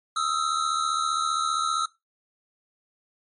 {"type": "tone pair together", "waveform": "square", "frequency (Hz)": [1264, 1339.2], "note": ["D#6", "E6"], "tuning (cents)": [27, 27], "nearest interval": "minor second", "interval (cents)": 100, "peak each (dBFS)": -27, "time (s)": [0.16, 1.86], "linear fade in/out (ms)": 5, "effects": ["noise-tail reverb RT60 0.2 s tail -19 dB re dry", "MP3 48 kbps"]}